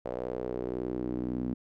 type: tone with band-pass filter sweep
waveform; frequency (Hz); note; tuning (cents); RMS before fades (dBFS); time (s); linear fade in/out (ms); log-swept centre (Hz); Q
sawtooth; 61.9; B1; +5; -34; 0.05-1.54; 5; 550 to 250; 3.3
effects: none